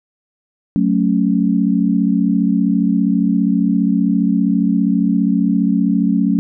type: chord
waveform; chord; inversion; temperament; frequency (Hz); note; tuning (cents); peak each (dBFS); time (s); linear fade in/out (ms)
sine; F# minor; none; equal; 185 / 220 / 277.2; F#3 / A3 / C#4; 0 / 0 / 0; -16 / -16 / -17; 0.76-6.39; 0
effects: none